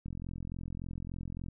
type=click train; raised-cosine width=5 ms; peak=-28 dBFS; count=63; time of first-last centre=0.06-1.485 s; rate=43.5 Hz; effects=none